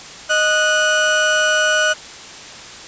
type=tone pair together; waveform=35% pulse; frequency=619 / 1473.8 Hz; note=D#5 / F#6; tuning=-9 / -7 cents; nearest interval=octave + minor third; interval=1502 cents; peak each=-17 / -13 dBFS; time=0.29-1.94 s; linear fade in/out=20 ms; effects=white hiss -35 dBFS RMS until 2.87 s + resampled to 16000 Hz